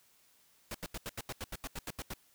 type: noise bursts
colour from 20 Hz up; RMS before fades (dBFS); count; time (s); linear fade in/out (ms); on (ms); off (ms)
pink; -40; 13; 0.71-2.137; 2; 35; 81
effects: white hiss -67 dBFS RMS until 2.34 s